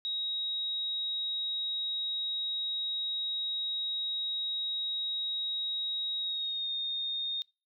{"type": "tone with pitch glide", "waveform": "sine", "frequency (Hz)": [3800, 3683], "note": ["A#7", "A#7"], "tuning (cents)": [33, -22], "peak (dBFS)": -31, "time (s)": [0.05, 7.42], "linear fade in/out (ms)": 0, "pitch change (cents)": -55, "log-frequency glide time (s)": [6.19, 6.69], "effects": ["noise-tail reverb RT60 0.3 s tail -26 dB re dry"]}